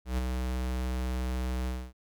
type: tone with ADSR envelope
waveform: square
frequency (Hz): 63.1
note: B1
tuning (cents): +38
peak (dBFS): -26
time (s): 0.05-1.93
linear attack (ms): 130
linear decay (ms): 14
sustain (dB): -4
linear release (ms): 260
effects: none